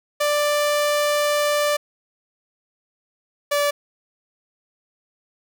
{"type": "tone pair in turn", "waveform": "sawtooth", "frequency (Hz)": [589, 579.2], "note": ["D5", "D5"], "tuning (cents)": [5, -24], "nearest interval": "unison", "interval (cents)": 29, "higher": "first", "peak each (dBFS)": -14, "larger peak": "neither", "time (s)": [[0.2, 1.77], [3.51, 3.71]], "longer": "first", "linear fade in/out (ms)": 10, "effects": []}